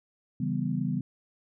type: chord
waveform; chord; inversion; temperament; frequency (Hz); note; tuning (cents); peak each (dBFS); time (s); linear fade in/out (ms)
sine; C# half-diminished seventh; none; equal; 138.59 / 164.81 / 196 / 246.9; C#3 / E3 / G3 / B3; 0 / 0 / 0 / 0; -32; 0.4-1.01; 5
effects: none